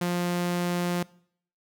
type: tone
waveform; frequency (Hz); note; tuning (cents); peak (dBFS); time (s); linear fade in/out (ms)
sawtooth; 175.9; F3; +13; -21; 0.01-1.03; 5
effects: noise-tail reverb RT60 0.6 s tail -22 dB re dry